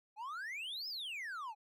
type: exponential two-way sweep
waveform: triangle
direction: up then down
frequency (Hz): 810 to 5274 to 810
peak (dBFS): -39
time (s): 0.16-1.55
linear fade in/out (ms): 50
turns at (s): 0.88
effects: none